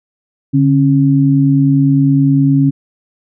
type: tone pair together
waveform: sine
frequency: 143.57 / 273.3 Hz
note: D3 / C#4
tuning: -39 / -24 cents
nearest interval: major seventh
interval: 1115 cents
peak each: -10 dBFS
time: 0.53-2.71 s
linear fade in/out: 20 ms
effects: none